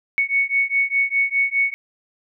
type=beating tone pair; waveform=sine; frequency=2217 / 2221.9 Hz; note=C#7 / C#7; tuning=0 / +3 cents; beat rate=4.9 Hz; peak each=-20 / -20 dBFS; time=0.18-1.74 s; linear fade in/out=0 ms; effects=none